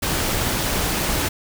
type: noise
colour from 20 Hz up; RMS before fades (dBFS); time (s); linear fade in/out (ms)
pink; -22; 0.02-1.29; 10
effects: none